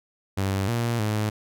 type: tone with pitch steps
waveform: sawtooth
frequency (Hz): 97.2 / 117.7 / 106.8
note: G2 / A#2 / G#2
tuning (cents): -14 / +17 / +49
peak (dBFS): -19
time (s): 0.37-1.3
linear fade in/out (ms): 10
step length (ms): 310
effects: none